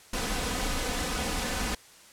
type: noise with comb filter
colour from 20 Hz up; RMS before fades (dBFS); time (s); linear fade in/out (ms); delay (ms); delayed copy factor
pink; -30; 0.13-1.75; 5; 4; +0.6
effects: white hiss -53 dBFS RMS until 2.12 s + low-pass 10000 Hz 12 dB/octave